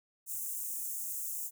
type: high-pass noise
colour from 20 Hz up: white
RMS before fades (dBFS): -38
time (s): 0.26-1.51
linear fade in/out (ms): 50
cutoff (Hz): 6600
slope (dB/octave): 48
effects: none